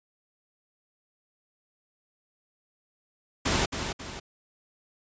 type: noise with echo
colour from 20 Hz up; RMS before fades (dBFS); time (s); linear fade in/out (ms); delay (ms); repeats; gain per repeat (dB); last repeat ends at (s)
pink; -25; 3.45-3.66; 10; 270; 2; -7; 4.2
effects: resampled to 16000 Hz